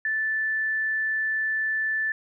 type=tone; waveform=sine; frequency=1756 Hz; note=A6; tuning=4 cents flat; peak=-23 dBFS; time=0.05-2.12 s; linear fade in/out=2 ms; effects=none